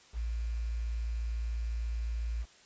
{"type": "tone with quantisation", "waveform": "sine", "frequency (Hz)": 57, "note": "A#1", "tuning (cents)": -38, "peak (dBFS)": -31, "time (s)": [0.13, 2.46], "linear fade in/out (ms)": 50, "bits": 9, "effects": ["white hiss -59 dBFS RMS until 2.65 s", "resampled to 16000 Hz"]}